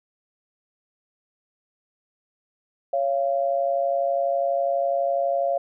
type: tone pair together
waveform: sine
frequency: 555.9 / 688 Hz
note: C#5 / F5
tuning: +5 / -26 cents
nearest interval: major third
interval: 369 cents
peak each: -23 dBFS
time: 2.93-5.58 s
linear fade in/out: 5 ms
effects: none